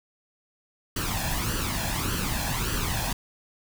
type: noise with flanger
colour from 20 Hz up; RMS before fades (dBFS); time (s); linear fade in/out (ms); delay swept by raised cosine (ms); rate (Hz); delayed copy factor
pink; -28; 0.96-3.13; 5; 0.66 to 1.21; 1.7; +0.65
effects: none